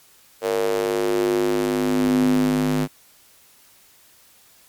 square tone with high-pass filter sweep, 51.2 Hz, G#1, 24 cents flat, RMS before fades -20 dBFS, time 0.41-2.88 s, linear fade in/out 50 ms, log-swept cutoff 490 to 200 Hz, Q 5.2, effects white hiss -53 dBFS RMS until 4.68 s + MP3 96 kbps

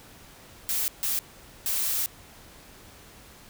blue noise bursts at uneven times, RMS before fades -27 dBFS, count 3, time 0.69-0.88 / 1.03-1.19 / 1.66-2.06 s, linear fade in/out 0 ms, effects pink hiss -50 dBFS RMS until 3.49 s

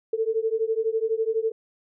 sine beating tone pair, 440 / 452 Hz, A4 / A4, 0 / +47 cents, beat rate 12 Hz, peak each -25 dBFS, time 0.13-1.52 s, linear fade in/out 5 ms, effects none

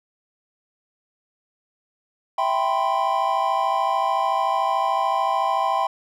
triangle chord, C major seventh, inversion first, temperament equal with one note detuned, 659.3 / 784 / 992.9 / 1046.5 Hz, E5 / G5 / B5 / C6, 0 / 0 / +9 / 0 cents, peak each -25 / -21 / -23 / -23 dBFS, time 2.38-5.87 s, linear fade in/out 5 ms, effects none

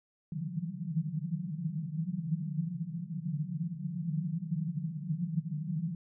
pink band-pass noise, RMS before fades -35 dBFS, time 0.32-5.95 s, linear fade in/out 2 ms, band 150 to 180 Hz, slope 96 dB/octave, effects none

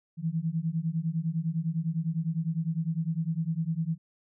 sine beating tone pair, 158.2 / 168.1 Hz, D#3 / E3, +29 / +34 cents, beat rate 9.9 Hz, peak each -30 dBFS, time 0.17-3.98 s, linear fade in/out 50 ms, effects none

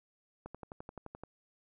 click train, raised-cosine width 1 ms, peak -30 dBFS, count 10, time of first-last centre 0.46-1.236 s, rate 11.6 Hz, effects none

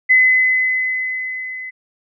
sine tone with level ramp, 2027 Hz, B6, 45 cents sharp, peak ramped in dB -7 to -27 dBFS, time 0.09-1.71 s, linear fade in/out 20 ms, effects none

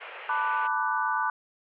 white band-pass noise, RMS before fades -42 dBFS, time 0-0.68 s, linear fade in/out 20 ms, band 430 to 2800 Hz, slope 48 dB/octave
sine chord, B minor seventh, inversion third, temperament equal with one note detuned, 880 / 987.8 / 1174.7 / 1490.3 Hz, A5 / B5 / D6 / F#6, 0 / 0 / 0 / +12 cents, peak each -30 dBFS, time 0.29-1.3 s, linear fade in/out 2 ms
effects none

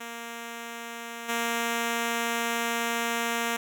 5% pulse tone with level steps, 233.1 Hz, A#3, in tune, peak -25 / -15 dBFS, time 0-3.57 s, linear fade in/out 10 ms, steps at 1.28 s, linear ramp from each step 20 ms, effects none

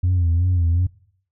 sine tone with vibrato, 87.31 Hz, F2, in tune, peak -13 dBFS, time 0.03-0.87 s, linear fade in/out 10 ms, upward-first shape sine, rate 2.7 Hz, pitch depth 82 cents each way, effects noise-tail reverb RT60 0.6 s tail -21 dB re dry + tanh soft clip ceiling -13 dBFS

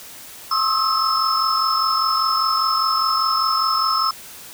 sine tone cluster, 1072 / 1268 / 1313 / 5240 Hz, C6 / D#6 / E6 / E8, +42 / +32 / -7 / -11 cents, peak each -22 dBFS, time 0.51-4.11 s, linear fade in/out 5 ms, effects white hiss -39 dBFS RMS until 4.53 s

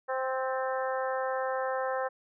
harmonic tone with a mistuned harmonic, 261.6 Hz, C4, in tune, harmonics 2 / 3 / 4 / 5 / 6 / 7, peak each -31 / -35 / -37 / -39 / -41 / -42 dBFS, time 0.08-2.09 s, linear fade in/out 20 ms, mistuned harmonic 7, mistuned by -28 cents, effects none

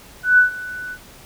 sine tone with ADSR envelope, 1489 Hz, F#6, 11 cents sharp, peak -7 dBFS, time 0.23-0.98 s, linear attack 150 ms, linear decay 120 ms, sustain -20 dB, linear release 59 ms, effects pink hiss -44 dBFS RMS until 1.25 s

